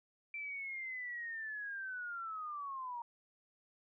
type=linear sweep; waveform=sine; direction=down; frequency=2349 to 932.3 Hz; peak=-40 dBFS; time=0.34-3.02 s; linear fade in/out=2 ms; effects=none